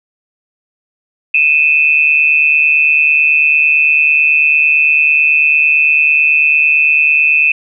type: tone pair together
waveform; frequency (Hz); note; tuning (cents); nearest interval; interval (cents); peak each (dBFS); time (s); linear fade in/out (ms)
sine; 2488 / 2637; D#7 / E7; -1 / 0; minor second; 101; -10; 1.34-7.52; 5
effects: none